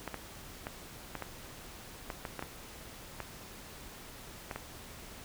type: clicks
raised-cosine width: 0.5 ms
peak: -22 dBFS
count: 12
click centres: 0.077 / 0.143 / 0.669 / 1.153 / 1.223 / 2.102 / 2.252 / 2.393 / 2.425 / 3.203 / 4.512 / 4.56 s
effects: pink hiss -49 dBFS RMS until 5.24 s